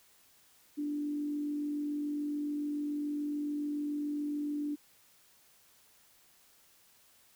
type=tone with frequency modulation; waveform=sine; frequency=293.7 Hz; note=D4; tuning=in tune; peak=-32 dBFS; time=0.77-4.76 s; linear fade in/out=20 ms; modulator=47 Hz; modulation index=0.21; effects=white hiss -64 dBFS RMS until 7.35 s